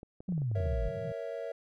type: clicks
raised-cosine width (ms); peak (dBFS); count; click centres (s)
2; -33; 9; 0.031 / 0.205 / 0.29 / 0.323 / 0.379 / 0.419 / 0.515 / 0.602 / 0.658
type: exponential sweep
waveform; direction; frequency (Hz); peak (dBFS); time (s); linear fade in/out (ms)
sine; down; 194.1 to 46.25; -29; 0.28-0.89; 10
type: chord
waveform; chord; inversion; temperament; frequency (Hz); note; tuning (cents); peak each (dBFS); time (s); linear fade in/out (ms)
triangle; A# diminished; none; equal; 466.2 / 554.4 / 659.3; A#4 / C#5 / E5; 0 / 0 / 0; -38; 0.55-1.52; 5
type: band-pass noise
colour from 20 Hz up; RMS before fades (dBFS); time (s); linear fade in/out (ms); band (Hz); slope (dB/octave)
pink; -41; 0.57-1.12; 2; 100 to 170; 48
effects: none